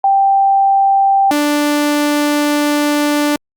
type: tone pair in turn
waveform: sine / sawtooth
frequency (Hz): 785 / 294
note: G5 / D4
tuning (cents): +2 / +2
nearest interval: octave + perfect fourth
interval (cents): 1700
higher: first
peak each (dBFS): -8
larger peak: neither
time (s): 0.04-1.31 / 1.31-3.36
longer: second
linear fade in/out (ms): 2
effects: Opus 48 kbps